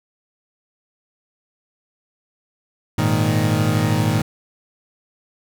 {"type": "chord", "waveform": "30% pulse", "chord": "Ab suspended second", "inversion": "none", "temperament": "equal", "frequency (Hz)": [103.83, 116.54, 155.56], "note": ["Ab2", "Bb2", "Eb3"], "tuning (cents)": [0, 0, 0], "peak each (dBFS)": -18, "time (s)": [2.98, 4.22], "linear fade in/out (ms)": 5, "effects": []}